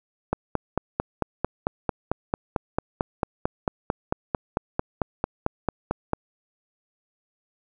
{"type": "click train", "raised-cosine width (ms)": 1, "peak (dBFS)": -8, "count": 27, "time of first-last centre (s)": [0.33, 6.134], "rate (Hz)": 4.48, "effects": []}